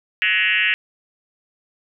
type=tone with frequency modulation; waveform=sine; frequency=2285 Hz; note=D7; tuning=48 cents flat; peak=-15 dBFS; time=0.22-0.74 s; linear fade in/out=0 ms; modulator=198 Hz; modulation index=3.2; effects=none